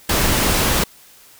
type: noise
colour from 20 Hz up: pink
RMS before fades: -17 dBFS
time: 0.09-0.84 s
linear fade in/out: 5 ms
effects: white hiss -47 dBFS RMS until 1.39 s

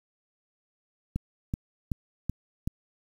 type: click train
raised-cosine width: 5 ms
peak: -16 dBFS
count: 5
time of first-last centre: 1.16-2.675 s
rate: 2.64 Hz
effects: 8-bit

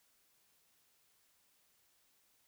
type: silence
effects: white hiss -73 dBFS RMS until 2.47 s

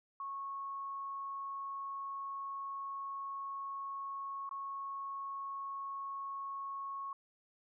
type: tone with dropouts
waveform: sine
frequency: 1100 Hz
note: C#6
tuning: 14 cents flat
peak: -39 dBFS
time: 0.2-7.13 s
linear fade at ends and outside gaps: 2 ms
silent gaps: 4.492-4.511 s
effects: none

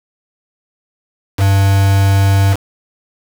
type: tone with quantisation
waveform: triangle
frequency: 98 Hz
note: G2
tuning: in tune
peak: -6 dBFS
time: 1.37-2.57 s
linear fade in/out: 50 ms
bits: 3
effects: none

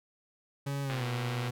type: tone with pitch glide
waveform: 40% pulse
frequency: 139.9 to 123.21 Hz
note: C#3 to B2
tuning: +16 to -4 cents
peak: -31 dBFS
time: 0.66-1.51 s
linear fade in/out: 10 ms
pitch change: -220 cents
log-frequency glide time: 0.83-1.05 s
type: click train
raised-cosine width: 0.3 ms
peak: -22 dBFS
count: 68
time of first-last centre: 0.9-1.483 s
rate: 115 Hz
effects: none

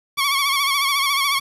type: tone with vibrato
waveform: 15% pulse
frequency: 1115 Hz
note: C#6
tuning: 10 cents sharp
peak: -11 dBFS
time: 0.17-1.4 s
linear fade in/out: 20 ms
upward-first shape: sine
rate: 14 Hz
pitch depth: 63 cents each way
effects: resampled to 32000 Hz + 7-bit

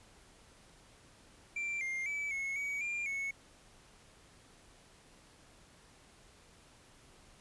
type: tone with pitch steps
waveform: triangle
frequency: 2354 / 2113 / 2300 / 2184 / 2261 / 2394 / 2202 Hz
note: D7 / C7 / D7 / C#7 / C#7 / D7 / C#7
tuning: +3 / +16 / -37 / -26 / +34 / +33 / -12 cents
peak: -33 dBFS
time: 1.56-3.31 s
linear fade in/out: 5 ms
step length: 250 ms
effects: pink hiss -61 dBFS RMS until 7.4 s + resampled to 24000 Hz

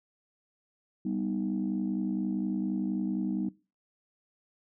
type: chord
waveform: sine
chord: G augmented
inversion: none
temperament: equal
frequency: 196 / 246.9 / 311.1 Hz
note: G3 / B3 / D#4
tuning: 0 / 0 / 0 cents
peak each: -31 / -33 / -33 dBFS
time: 1.05-3.49 s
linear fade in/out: 5 ms
effects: noise-tail reverb RT60 0.3 s tail -20 dB re dry + tanh soft clip ceiling -21 dBFS

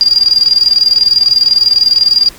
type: tone with tremolo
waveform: sine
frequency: 4798 Hz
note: D8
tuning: 36 cents sharp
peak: -3 dBFS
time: 0.01-2.29 s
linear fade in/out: 0 ms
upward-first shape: square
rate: 20 Hz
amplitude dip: 70%
effects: pink hiss -35 dBFS RMS until 2.38 s + MP3 96 kbps

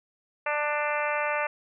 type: harmonic tone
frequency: 296.3 Hz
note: D4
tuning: 15 cents sharp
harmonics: 2 / 3 / 4 / 5 / 6 / 7 / 8 / 9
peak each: -30 / -32 / -33 / -34 / -35 / -35 / -36 / -37 dBFS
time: 0.46-1.47 s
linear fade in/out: 5 ms
effects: none

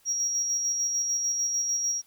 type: tone with tremolo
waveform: sine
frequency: 5660 Hz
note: F8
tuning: 22 cents sharp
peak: -22 dBFS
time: 0.05-2.02 s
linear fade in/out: 50 ms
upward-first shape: square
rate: 6.7 Hz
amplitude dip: 35%
effects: tanh soft clip ceiling -21 dBFS + white hiss -62 dBFS RMS until 2.06 s

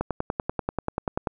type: click train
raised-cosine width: 1 ms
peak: -11 dBFS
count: 14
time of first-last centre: 0.01-1.272 s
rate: 10.3 Hz
effects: none

